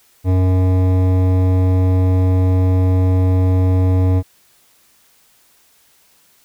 triangle tone with hard clipping, 92.5 Hz, F#2, in tune, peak -13 dBFS, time 0.24-4.23 s, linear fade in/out 50 ms, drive 18 dB, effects white hiss -54 dBFS RMS until 6.44 s

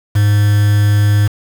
triangle tone with quantisation, 103.2 Hz, G#2, 10 cents flat, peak -6 dBFS, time 0.15-1.28 s, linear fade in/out 10 ms, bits 4, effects none

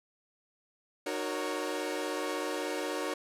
sawtooth chord, D# minor seventh, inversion none, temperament equal with one note detuned, 305.3 / 370 / 466.2 / 554.4 Hz, D#4 / F#4 / A#4 / C#5, -33 / 0 / 0 / 0 cents, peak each -34 dBFS, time 1.06-3.14 s, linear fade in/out 5 ms, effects low-pass 12000 Hz 12 dB/octave

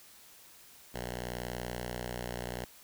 5% pulse tone with notch filter, 60.7 Hz, B1, 29 cents flat, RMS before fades -39 dBFS, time 0.94-2.65 s, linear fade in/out 5 ms, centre 290 Hz, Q 1.9, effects white hiss -56 dBFS RMS until 2.83 s

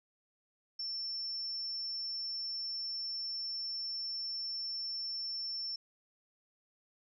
sine tone, 5390 Hz, E8, 38 cents sharp, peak -36 dBFS, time 0.79-5.76 s, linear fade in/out 5 ms, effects none

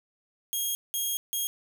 5% pulse tone bursts at uneven times, 3256 Hz, G#7, 35 cents flat, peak -19 dBFS, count 3, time 0.53-0.75 / 0.94-1.17 / 1.33-1.47 s, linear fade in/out 0 ms, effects none

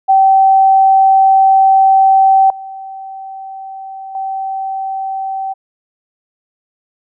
sine tone with level steps, 772 Hz, G5, 27 cents flat, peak -5 / -25 / -17 dBFS, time 0.08-5.54 s, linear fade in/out 20 ms, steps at 2.5 / 4.15 s, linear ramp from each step 2 ms, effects none

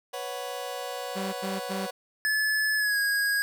sawtooth chord, B suspended second, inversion none, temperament just, 493.9 / 555.6 / 740.8 Hz, B4 / C#5 / F#5, 0 / +4 / +2 cents, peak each -33 dBFS, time 0.13-1.91 s, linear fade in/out 10 ms
sawtooth tone bursts, 193.7 Hz, G3, 20 cents flat, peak -27 dBFS, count 3, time 1.15-1.87 s, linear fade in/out 20 ms, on 180 ms, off 90 ms
square tone with pitch glide, 1724 to 1645.2 Hz, A6 to G#6, -36 to -17 cents, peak -24 dBFS, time 2.25-3.42 s, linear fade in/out 0 ms, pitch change -81 cents, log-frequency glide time 2.76-2.98 s
effects none

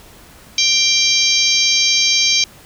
harmonic tone with a mistuned harmonic, 786 Hz, G5, 4 cents sharp, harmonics 3 / 4 / 5 / 6 / 7 / 8, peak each -19 / -19 / -19 / -19 / -19 / -19 dBFS, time 0.58-2.44 s, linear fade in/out 2 ms, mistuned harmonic 4, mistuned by +16 cents, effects pink hiss -43 dBFS RMS until 2.65 s

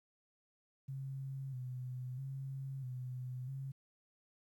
sine tone with vibrato, 130.81 Hz, C3, in tune, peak -40 dBFS, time 0.88-3.72 s, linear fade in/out 10 ms, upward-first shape square, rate 0.77 Hz, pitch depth 56 cents each way, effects 12-bit

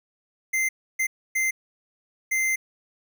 square tone bursts at uneven times, 2080 Hz, C7, 11 cents flat, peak -22 dBFS, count 4, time 0.53-0.69 / 0.99-1.07 / 1.35-1.51 / 2.31-2.56 s, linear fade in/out 10 ms, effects none

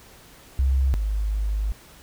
sine tone pair in turn, 66.6 / 51.88 Hz, C2 / G#1, +31 / -1 cents, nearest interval major third, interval 432 cents, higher first, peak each -16 / -21 dBFS, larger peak first, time 0.59-0.94 / 0.94-1.72 s, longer second, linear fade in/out 0 ms, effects tanh soft clip ceiling -13 dBFS + pink hiss -49 dBFS RMS until 2.02 s

